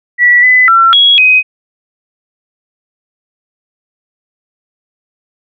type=tone with pitch steps; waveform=sine; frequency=1948 / 2007 / 1352 / 3325 / 2515 Hz; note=B6 / B6 / E6 / G#7 / D#7; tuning=-24 / +27 / +43 / +1 / +18 cents; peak=-3 dBFS; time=0.18-1.43 s; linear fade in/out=50 ms; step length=250 ms; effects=none